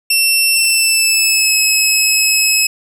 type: tone with pitch glide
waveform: 15% pulse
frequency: 2700 to 2574 Hz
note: E7 to E7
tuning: +41 to -42 cents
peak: -3 dBFS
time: 0.1-2.67 s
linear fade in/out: 5 ms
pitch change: -83 cents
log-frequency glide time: 0.53-1.57 s
effects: none